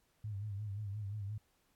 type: tone with vibrato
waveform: sine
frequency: 102.7 Hz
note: G#2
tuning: 19 cents flat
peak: -38 dBFS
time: 0.24-1.38 s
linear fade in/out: 5 ms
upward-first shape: sine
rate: 5.7 Hz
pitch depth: 86 cents each way
effects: pink hiss -75 dBFS RMS until 1.75 s + AAC 64 kbps